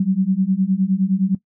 sine beating tone pair, 185 / 194.7 Hz, F#3 / G3, 0 / -12 cents, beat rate 9.7 Hz, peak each -18 dBFS, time 0-1.35 s, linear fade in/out 5 ms, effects noise-tail reverb RT60 0.1 s tail -18 dB re dry

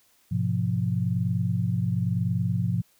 sine chord, F diminished, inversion first, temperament just, 104.77 / 125.72 / 174.61 Hz, Ab2 / Cb3 / F3, +16 / +31 / 0 cents, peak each -27 dBFS, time 0.31-2.82 s, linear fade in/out 10 ms, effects white hiss -63 dBFS RMS until 2.99 s

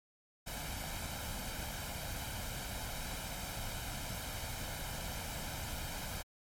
pink noise with comb filter, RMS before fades -41 dBFS, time 0.46-6.23 s, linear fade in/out 20 ms, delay 1.3 ms, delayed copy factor +0.6, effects MP3 64 kbps

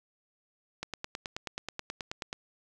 click train, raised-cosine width 0.2 ms, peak -18 dBFS, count 15, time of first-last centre 0.83-2.329 s, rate 9.34 Hz, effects none

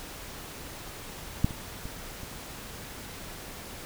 clicks, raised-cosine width 5 ms, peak -9 / -26 / -25 / -27 dBFS, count 4, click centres 1.445 / 1.508 / 1.855 / 2.233 s, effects pink hiss -42 dBFS RMS until 3.85 s

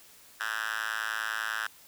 5% pulse tone with high-pass filter, 110 Hz, A2, in tune, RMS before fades -33 dBFS, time 0.4-1.67 s, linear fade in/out 5 ms, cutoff 1600 Hz, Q 5, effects white hiss -55 dBFS RMS until 1.87 s

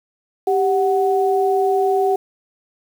sine tone pair together, 392 / 743 Hz, G4 / F#5, 0 / +7 cents, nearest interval major seventh, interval 1107 cents, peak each -16 / -18 dBFS, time 0.47-2.16 s, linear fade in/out 5 ms, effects 7-bit

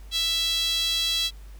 sawtooth tone with high-pass filter, 661 Hz, E5, 5 cents sharp, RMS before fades -25 dBFS, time 0.11-1.31 s, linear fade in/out 50 ms, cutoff 3600 Hz, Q 8.7, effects added 50 Hz sine -40 dBFS peak until 1.59 s + pink hiss -56 dBFS RMS until 1.59 s

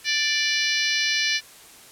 harmonic tone, 587.3 Hz, D5, in tune, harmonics 3 / 4 / 5 / 6 / 7 / 8 / 9 / 10, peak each -27 / -26 / -29 / -32 / -28 / -32 / -30 / -32 dBFS, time 0.04-1.41 s, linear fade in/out 50 ms, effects white hiss -47 dBFS RMS until 1.91 s + low-pass 12000 Hz 12 dB/octave

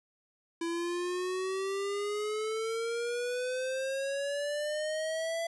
square exponential sweep, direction up, 333.3 to 672 Hz, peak -32 dBFS, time 0.61-5.47 s, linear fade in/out 5 ms, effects resampled to 24000 Hz + 11-bit

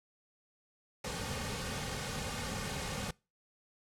pink noise with comb filter, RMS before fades -38 dBFS, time 1.04-3.11 s, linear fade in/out 5 ms, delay 3 ms, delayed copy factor -0.65, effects noise-tail reverb RT60 0.3 s tail -25 dB re dry + low-pass 9000 Hz 12 dB/octave

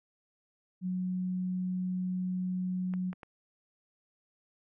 sine tone, 183.3 Hz, F#3, 16 cents flat, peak -30 dBFS, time 0.81-3.14 s, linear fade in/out 50 ms
clicks, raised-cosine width 0.5 ms, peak -31 dBFS, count 3, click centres 2.938 / 3.13 / 3.232 s
effects none

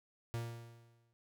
45% pulse tone with exponential decay, 116.9 Hz, A#2, 5 cents sharp, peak -35 dBFS, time 0.34-1.13 s, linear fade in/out 0 ms, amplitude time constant 170 ms, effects none

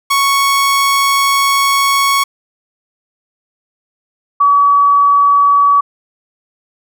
sawtooth / sine tone pair in turn, 1108.7 / 1138.6 Hz, C#6 / C#6, 0 / +46 cents, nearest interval unison, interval 46 cents, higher second, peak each -6 dBFS, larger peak neither, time 0.1-2.24 / 4.4-5.81 s, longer first, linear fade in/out 10 ms, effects none

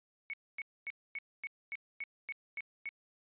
sine tone bursts, 2217 Hz, C#7, in tune, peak -37 dBFS, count 10, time 0.3-2.89 s, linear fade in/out 0 ms, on 34 ms, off 250 ms, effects resampled to 8000 Hz

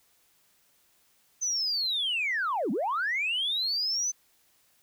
sine linear two-way sweep, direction down then up, 6190 to 185 to 6190 Hz, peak -25 dBFS, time 1.41-4.12 s, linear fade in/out 20 ms, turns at 2.71 s, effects tanh soft clip ceiling -22 dBFS + white hiss -66 dBFS RMS until 4.82 s

